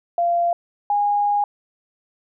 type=tone pair in turn; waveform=sine; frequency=690 / 820.6 Hz; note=F5 / G#5; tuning=-21 / -21 cents; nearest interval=minor third; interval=300 cents; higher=second; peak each=-16 dBFS; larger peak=neither; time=0.18-0.53 / 0.9-1.44 s; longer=second; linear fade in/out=2 ms; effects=none